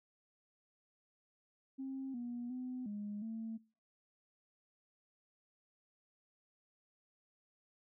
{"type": "tone with pitch steps", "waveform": "sine", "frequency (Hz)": [267.1, 241, 253, 206.7, 224.1], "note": ["C4", "B3", "B3", "G#3", "A3"], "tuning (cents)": [36, -42, 42, -8, 32], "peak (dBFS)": -39, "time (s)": [1.78, 3.58], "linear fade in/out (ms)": 20, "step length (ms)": 360, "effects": ["noise-tail reverb RT60 0.4 s tail -25 dB re dry", "tanh soft clip ceiling -35 dBFS"]}